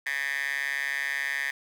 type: tone with high-pass filter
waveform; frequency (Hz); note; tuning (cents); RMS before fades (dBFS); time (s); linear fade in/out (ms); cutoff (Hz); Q
10% pulse; 139.5; C#3; +11; -30; 0.06-1.51; 5; 1800; 8.6
effects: none